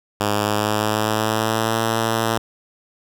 5% pulse tone with pitch glide, 103.83 to 112.58 Hz, G#2 to A2, 0 to +40 cents, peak -7 dBFS, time 0.2-2.38 s, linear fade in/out 5 ms, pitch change +140 cents, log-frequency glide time 0.33-1.79 s, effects none

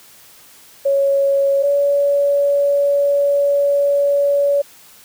sine tone pair in turn, 554.4 / 567.4 Hz, C#5 / C#5, 0 / +40 cents, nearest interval unison, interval 40 cents, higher second, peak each -12 dBFS, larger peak neither, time 0.85-1.63 / 1.63-4.62 s, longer second, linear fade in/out 10 ms, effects white hiss -45 dBFS RMS until 5.04 s + high-pass 60 Hz 12 dB/octave

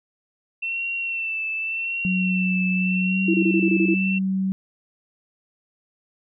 sine tone with vibrato, 2689 Hz, E7, 34 cents sharp, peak -24 dBFS, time 0.62-4.19 s, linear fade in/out 10 ms, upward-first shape sine, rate 0.86 Hz, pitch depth 37 cents each way
sine tone with pitch glide, 185 to 190.86 Hz, F#3 to G3, 0 to -46 cents, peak -20 dBFS, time 2.05-4.52 s, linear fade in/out 0 ms, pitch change +54 cents, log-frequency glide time 3.06-3.21 s
sine tone bursts, 329.6 Hz, E4, in tune, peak -17 dBFS, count 8, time 3.28-3.943 s, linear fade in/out 5 ms, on 61 ms, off 25 ms
effects none

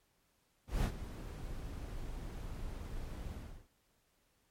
brown noise with ADSR envelope, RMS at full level -29 dBFS, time 0.67-3.68 s, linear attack 170 ms, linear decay 74 ms, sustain -14 dB, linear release 350 ms, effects pink hiss -75 dBFS RMS until 4.5 s + MP3 64 kbps

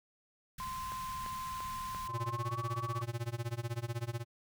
pink band-stop noise, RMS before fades -47 dBFS, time 0.58-2.08 s, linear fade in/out 5 ms, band 230 to 1300 Hz, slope 96 dB/octave
sine tone with pitch glide, 1038 to 1131.9 Hz, C6 to C#6, -14 to +36 cents, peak -38 dBFS, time 0.6-3.02 s, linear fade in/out 0 ms, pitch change +150 cents, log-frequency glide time 2.23-2.58 s
click train, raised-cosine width 0.5 ms, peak -31 dBFS, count 5, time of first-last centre 0.92-2.29 s, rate 2.92 Hz
square tone with tremolo, 117.9 Hz, A#2, 20 cents sharp, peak -33 dBFS, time 2.08-4.25 s, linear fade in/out 50 ms, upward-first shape sine, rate 16 Hz, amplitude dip 95%
effects none

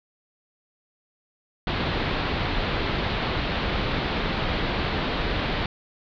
pink low-pass noise, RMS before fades -26 dBFS, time 1.67-5.66 s, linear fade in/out 2 ms, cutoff 4200 Hz, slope 48 dB/octave, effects none

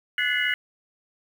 sine tone cluster, 1476 / 1726 / 2025 / 2098 / 2918 Hz, F#6 / A6 / B6 / C7 / F#7, -5 / -34 / +43 / +4 / -25 cents, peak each -28 dBFS, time 0.18-0.54 s, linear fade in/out 2 ms, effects 8-bit

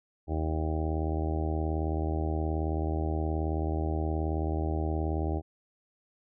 harmonic tone, 78.8 Hz, D#2, 23 cents sharp, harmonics 1 / 2 / 3 / 4 / 5 / 6 / 7 / 8 / 9 / 10, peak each -29 / -38 / -43 / -35 / -38 / -47 / -44 / -42 / -43 / -41 dBFS, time 0.27-5.42 s, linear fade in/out 50 ms, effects none

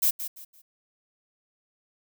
violet noise with echo, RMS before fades -22 dBFS, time 0.02-0.11 s, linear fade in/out 10 ms, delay 170 ms, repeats 3, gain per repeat -11 dB, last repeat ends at 0.62 s, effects none

